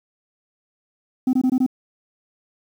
sine tone bursts, 257 Hz, C4, 31 cents flat, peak -12 dBFS, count 5, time 1.27-1.664 s, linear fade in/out 5 ms, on 62 ms, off 21 ms, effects tanh soft clip ceiling -14 dBFS + 8-bit

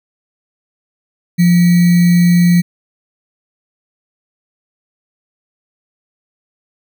sine tone with sample-and-hold, 174.61 Hz, F3, in tune, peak -6 dBFS, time 1.38-2.62 s, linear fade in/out 20 ms, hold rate 2100 Hz, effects none

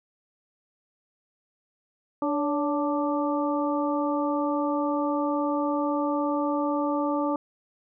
harmonic tone with a mistuned harmonic, 293.7 Hz, D4, in tune, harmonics 1 / 2 / 3 / 4, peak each -26 / -29 / -31 / -32 dBFS, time 2.22-7.36 s, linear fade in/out 2 ms, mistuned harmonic 2, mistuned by -52 cents, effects none

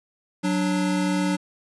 square tone pair together, 184.62 / 293.7 Hz, F#3 / D4, -4 / 0 cents, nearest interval minor sixth, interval 804 cents, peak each -24 / -25 dBFS, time 0.43-1.37 s, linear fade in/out 20 ms, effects resampled to 24000 Hz + 10-bit

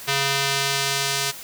square tone with band-pass filter sweep, 138.59 Hz, C#3, in tune, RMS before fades -23 dBFS, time 0.07-1.32 s, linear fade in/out 20 ms, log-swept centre 3500 to 5900 Hz, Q 0.73, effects white hiss -38 dBFS RMS until 1.43 s + high-pass 60 Hz 12 dB/octave

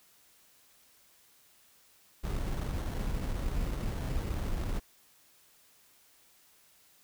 brown noise with sample-and-hold, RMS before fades -33 dBFS, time 2.23-4.8 s, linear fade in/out 20 ms, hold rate 2450 Hz, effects white hiss -63 dBFS RMS until 7.03 s

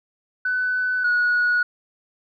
sine tone pair in turn, 1501 / 1458.3 Hz, F#6 / F#6, +24 / -26 cents, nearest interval unison, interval 50 cents, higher first, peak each -19 / -15 dBFS, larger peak second, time 0.45-1.04 / 1.04-1.63 s, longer neither, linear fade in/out 5 ms, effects tanh soft clip ceiling -14 dBFS

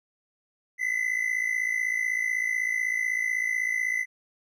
triangle tone pair together, 1992 / 2048 Hz, B6 / C7, +14 / -38 cents, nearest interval unison, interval 48 cents, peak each -26 dBFS, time 0.78-4.06 s, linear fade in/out 50 ms, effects none

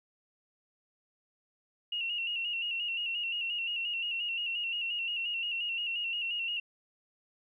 sine tone with vibrato, 2794 Hz, F7, in tune, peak -31 dBFS, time 1.92-6.6 s, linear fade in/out 5 ms, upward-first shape square, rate 5.7 Hz, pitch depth 46 cents each way, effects 12-bit

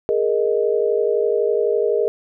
sine chord, Ab suspended second, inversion none, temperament just, 415.3 / 467.2 / 623 Hz, Ab4 / Bb4 / Eb5, 0 / +4 / +2 cents, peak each -19 / -19 / -24 dBFS, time 0.09-2.08 s, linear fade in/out 0 ms, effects none

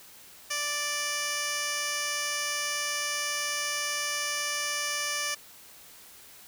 15% pulse tone with band-pass filter, 587.3 Hz, D5, in tune, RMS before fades -31 dBFS, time 0.5-5.35 s, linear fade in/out 10 ms, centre 5600 Hz, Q 0.86, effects white hiss -51 dBFS RMS until 6.47 s

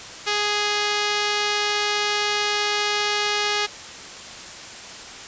5% pulse tone, 415.3 Hz, G#4, in tune, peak -9 dBFS, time 0.26-3.67 s, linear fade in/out 20 ms, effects white hiss -37 dBFS RMS until 5.27 s + resampled to 16000 Hz

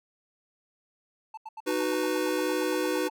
triangle tone bursts, 880 Hz, A5, in tune, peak -35 dBFS, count 16, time 1.34-3.099 s, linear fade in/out 5 ms, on 34 ms, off 81 ms
square chord, B major, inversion first, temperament just, 308.7 / 370.4 / 493.9 Hz, D#4 / F#4 / B4, -14 / +2 / 0 cents, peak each -31 dBFS, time 1.66-3.09 s, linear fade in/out 20 ms
effects none

